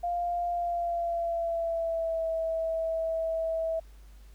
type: tone with pitch glide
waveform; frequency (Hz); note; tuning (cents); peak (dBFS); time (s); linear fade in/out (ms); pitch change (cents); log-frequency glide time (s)
sine; 698.5 to 651.7; F5 to E5; 0 to -20; -27; 0.03-3.8; 10; -120; 0.5-2.27
effects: added 50 Hz sine -48 dBFS peak until 4.34 s + pink hiss -63 dBFS RMS until 4.34 s